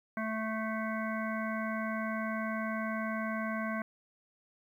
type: harmonic tone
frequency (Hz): 220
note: A3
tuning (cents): 0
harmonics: 1 / 3 / 5 / 7 / 9 / 10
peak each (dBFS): -35 / -39 / -40 / -40 / -44 / -48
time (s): 0.17-3.82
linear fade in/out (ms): 2
effects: 11-bit